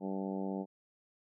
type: harmonic tone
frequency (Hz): 96.6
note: G2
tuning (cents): -25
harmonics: 2 / 3 / 4 / 5 / 6 / 7 / 8 / 9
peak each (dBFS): -37 / -41 / -43 / -45 / -47 / -48 / -49 / -50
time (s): 0-0.66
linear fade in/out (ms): 50
effects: none